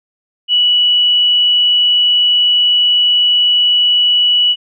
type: tone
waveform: sine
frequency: 2944 Hz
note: F#7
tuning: 9 cents flat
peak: -8 dBFS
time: 0.48-4.56 s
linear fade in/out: 50 ms
effects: none